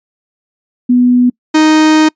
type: tone pair in turn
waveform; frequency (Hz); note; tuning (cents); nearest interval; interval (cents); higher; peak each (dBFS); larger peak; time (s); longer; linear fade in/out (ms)
sine / 45% pulse; 246.9 / 311.1; B3 / D#4; 0 / 0; major third; 400; second; -5; neither; 0.89-1.3 / 1.54-2.09; second; 10
effects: noise-tail reverb RT60 0.1 s tail -26 dB re dry + resampled to 16000 Hz